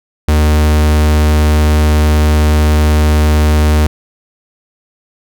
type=tone; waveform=45% pulse; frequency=75.9 Hz; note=D#2; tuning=42 cents flat; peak=-7 dBFS; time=0.28-3.87 s; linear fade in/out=5 ms; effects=none